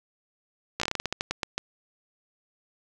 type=slowing click train; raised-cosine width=0.2 ms; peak=-10 dBFS; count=14; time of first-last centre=0.8-1.58 s; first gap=15 ms; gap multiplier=1.21; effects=none